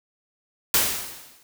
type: noise with exponential decay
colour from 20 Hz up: white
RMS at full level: -17 dBFS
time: 0.74-1.43 s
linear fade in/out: 1 ms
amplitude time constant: 150 ms
effects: none